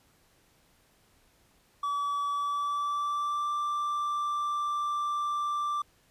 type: tone with pitch glide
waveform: triangle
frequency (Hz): 1146 to 1176.9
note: D6 to D6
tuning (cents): -43 to +3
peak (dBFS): -26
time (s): 1.83-5.82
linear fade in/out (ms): 5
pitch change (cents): +46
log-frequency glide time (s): 2.3-3.5
effects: pink hiss -65 dBFS RMS until 6.1 s + resampled to 32000 Hz